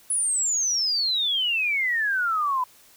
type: exponential sweep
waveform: sine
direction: down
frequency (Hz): 10270 to 987.8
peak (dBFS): -21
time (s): 0.1-2.64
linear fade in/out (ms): 5
effects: white hiss -54 dBFS RMS until 2.96 s